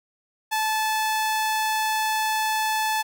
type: tone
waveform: sawtooth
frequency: 870 Hz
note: A5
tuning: 20 cents flat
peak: -18 dBFS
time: 0.51-3.03 s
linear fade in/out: 20 ms
effects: none